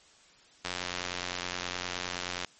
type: click train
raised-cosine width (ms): 0.2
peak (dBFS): -15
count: 162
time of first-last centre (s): 0.65-2.447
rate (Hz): 89.6
effects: white hiss -59 dBFS RMS until 2.59 s + MP3 32 kbps